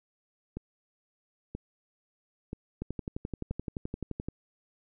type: two click trains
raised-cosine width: 3 ms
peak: -21 / -23 dBFS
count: 18 / 4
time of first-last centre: 2.82-4.286 / 0.57-3.511 s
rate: 11.6 / 1.02 Hz
effects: none